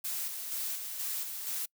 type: noise with tremolo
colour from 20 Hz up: blue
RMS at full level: -35 dBFS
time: 0.04-1.66 s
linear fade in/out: 10 ms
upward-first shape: square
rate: 2.1 Hz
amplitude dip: 40%
effects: noise-tail reverb RT60 0.1 s tail -26 dB re dry